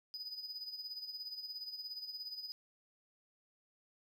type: tone with tremolo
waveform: triangle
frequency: 4978 Hz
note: D#8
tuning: in tune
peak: -39 dBFS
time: 0.14-2.52 s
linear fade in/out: 0 ms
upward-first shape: sine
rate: 17 Hz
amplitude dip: 65%
effects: none